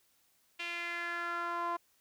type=tone with band-pass filter sweep; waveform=sawtooth; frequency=344.1 Hz; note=F4; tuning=26 cents flat; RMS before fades=-37 dBFS; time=0.59-1.77 s; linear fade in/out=10 ms; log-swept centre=2700 to 960 Hz; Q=3.6; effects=white hiss -71 dBFS RMS until 2 s